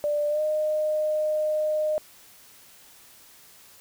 sine tone with pitch glide, 590 to 613.3 Hz, D5 to D#5, +8 to -25 cents, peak -22 dBFS, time 0.04-1.98 s, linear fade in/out 0 ms, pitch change +67 cents, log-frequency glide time 0.29-0.41 s, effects white hiss -52 dBFS RMS until 3.8 s

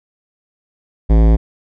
sine tone with hard clipping, 55 Hz, A1, in tune, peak -9 dBFS, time 1.09-1.37 s, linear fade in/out 20 ms, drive 18 dB, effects none

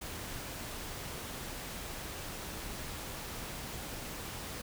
pink noise, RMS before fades -42 dBFS, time 0.01-4.62 s, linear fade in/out 10 ms, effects none

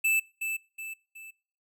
square tone with echo, 2637 Hz, E7, in tune, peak -23 dBFS, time 0.04-0.2 s, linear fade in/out 10 ms, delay 370 ms, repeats 3, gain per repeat -7 dB, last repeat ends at 1.31 s, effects noise-tail reverb RT60 0.5 s tail -26 dB re dry

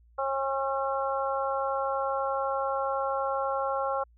harmonic tone, 271.2 Hz, C#4, 38 cents flat, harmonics 2 / 3 / 4 / 5, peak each -30 / -32 / -33 / -34 dBFS, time 0.18-4.04 s, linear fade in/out 10 ms, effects added 58 Hz sine -56 dBFS peak until 4.17 s

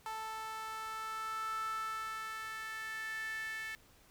sawtooth tone with high-pass filter sweep, 440 Hz, A4, in tune, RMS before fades -41 dBFS, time 0.06-3.75 s, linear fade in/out 0 ms, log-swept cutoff 1000 to 1900 Hz, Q 7.3, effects pink hiss -64 dBFS RMS until 4.1 s

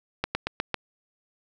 slowing click train, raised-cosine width 0.3 ms, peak -9 dBFS, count 5, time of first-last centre 0.24-0.743 s, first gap 110 ms, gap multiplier 1.09, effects none

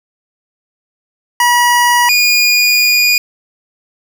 25% pulse tone pair in turn, 966 / 2443 Hz, B5 / D#7, -39 / -32 cents, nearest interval octave + major third, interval 1607 cents, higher second, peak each -4 dBFS, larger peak neither, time 1.4-2.09 / 2.09-3.18 s, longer second, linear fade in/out 2 ms, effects none

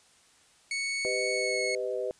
sawtooth tone with pitch glide, 2217 to 2189 Hz, C#7 to C#7, 0 to -22 cents, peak -26 dBFS, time 0.71-1.75 s, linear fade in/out 2 ms, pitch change -22 cents, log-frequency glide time 1.31-1.61 s
sine chord, G augmented, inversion none, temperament equal with one note detuned, 392 / 502.2 / 622.3 Hz, G4 / B4 / D#5, 0 / +29 / 0 cents, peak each -34 / -32 / -35 dBFS, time 1.05-2.11 s, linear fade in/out 0 ms
effects white hiss -61 dBFS RMS until 2.19 s + resampled to 22050 Hz

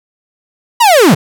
45% pulse linear sweep, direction down, 991 to 117.3 Hz, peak -4 dBFS, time 0.8-1.15 s, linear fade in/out 10 ms, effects none

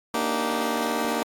15% pulse chord, Eb major seventh, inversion second, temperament just, 233.3 / 291.7 / 311.1 / 388.9 Hz, Bb3 / D4 / Eb4 / G4, +2 / -12 / 0 / -14 cents, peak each -21 / -24 / -26 / -25 dBFS, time 0.14-1.23 s, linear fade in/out 2 ms, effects AAC 64 kbps

